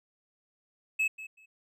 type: tone with echo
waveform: triangle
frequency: 2590 Hz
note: E7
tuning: 31 cents flat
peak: -23 dBFS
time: 0.99-1.08 s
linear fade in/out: 10 ms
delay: 190 ms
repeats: 2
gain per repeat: -15 dB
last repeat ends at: 1.46 s
effects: none